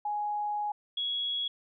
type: tone pair in turn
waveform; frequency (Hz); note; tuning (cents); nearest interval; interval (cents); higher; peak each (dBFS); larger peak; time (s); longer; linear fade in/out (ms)
sine; 833 / 3339; G#5 / G#7; +5 / +9; 2 octaves; 2404; second; -29 / -29; neither; 0.05-0.72 / 0.97-1.48; first; 5
effects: none